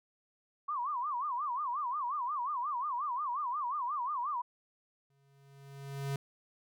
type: tone with vibrato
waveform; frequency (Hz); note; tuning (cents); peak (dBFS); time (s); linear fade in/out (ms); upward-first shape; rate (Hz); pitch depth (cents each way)
sine; 1078; C#6; -49; -32; 0.68-4.42; 10; sine; 5.6; 220
type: tone with exponential growth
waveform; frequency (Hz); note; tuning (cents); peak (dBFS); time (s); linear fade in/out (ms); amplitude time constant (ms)
square; 138.59; C#3; 0; -32; 5.1-6.16; 2; 230
effects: none